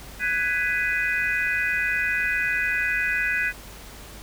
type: chord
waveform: sine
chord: G# minor seventh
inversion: third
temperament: just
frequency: 1495.1 / 1661.2 / 1993.5 / 2492 Hz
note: F#6 / G#6 / B6 / D#7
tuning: +18 / 0 / +16 / +2 cents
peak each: -27 dBFS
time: 0.19-3.53 s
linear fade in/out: 50 ms
effects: added 50 Hz sine -43 dBFS peak until 4.22 s + pink hiss -43 dBFS RMS until 4.22 s